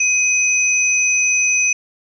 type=tone pair together; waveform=sine; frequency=2515 / 6004 Hz; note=D#7 / F#8; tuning=+18 / +24 cents; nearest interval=octave + minor third; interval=1506 cents; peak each=-15 / -17 dBFS; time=0-1.73 s; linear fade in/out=5 ms; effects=none